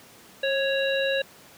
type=harmonic tone with a mistuned harmonic; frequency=554.4 Hz; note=C#5; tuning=in tune; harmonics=1 / 3 / 5 / 7; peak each=-24 / -29 / -31 / -32 dBFS; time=0.43-1.22 s; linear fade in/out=5 ms; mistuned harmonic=1; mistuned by=-36 cents; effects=pink hiss -50 dBFS RMS until 1.57 s + high-pass 150 Hz 12 dB/octave